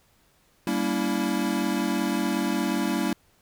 square chord, G diminished seventh, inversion none, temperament equal with one note detuned, 196 / 233.1 / 284.3 / 329.6 Hz, G3 / Bb3 / Db4 / Fb4, 0 / 0 / +44 / 0 cents, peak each -30 dBFS, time 0.67-3.13 s, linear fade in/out 2 ms, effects pink hiss -63 dBFS RMS until 3.41 s

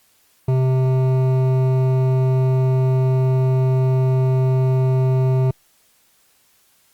triangle tone with hard clipping, 130.1 Hz, C3, 9 cents flat, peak -16 dBFS, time 0.48-5.51 s, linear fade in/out 5 ms, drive 16 dB, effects white hiss -58 dBFS RMS until 6.93 s + Opus 48 kbps

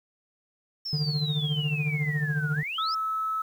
sine exponential two-way sweep, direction down then up, 5470 to 1396.9 to 5470 Hz, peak -30 dBFS, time 0.85-2.95 s, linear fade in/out 10 ms, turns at 2.52 s
triangle tone with tremolo, 149.7 Hz, D3, 33 cents sharp, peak -20 dBFS, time 0.93-2.63 s, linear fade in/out 0 ms, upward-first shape triangle, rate 14 Hz, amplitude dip 80%
sine tone, 1300 Hz, E6, 24 cents flat, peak -26 dBFS, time 2.78-3.42 s, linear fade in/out 5 ms
effects 9-bit

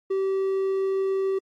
triangle tone, 385.8 Hz, G4, 28 cents flat, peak -20 dBFS, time 0.1-1.39 s, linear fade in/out 10 ms, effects AAC 48 kbps

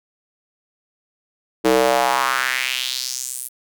square tone with high-pass filter sweep, 64 Hz, C2, 38 cents flat, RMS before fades -20 dBFS, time 1.64-3.49 s, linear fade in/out 20 ms, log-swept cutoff 360 to 11000 Hz, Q 2.8, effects none

